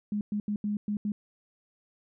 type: tone bursts at uneven times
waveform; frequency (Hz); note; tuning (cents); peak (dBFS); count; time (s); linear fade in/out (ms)
sine; 207.7; G#3; 0; -27; 6; 0.12-0.21 / 0.32-0.4 / 0.48-0.56 / 0.64-0.77 / 0.88-0.97 / 1.05-1.12; 2
effects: none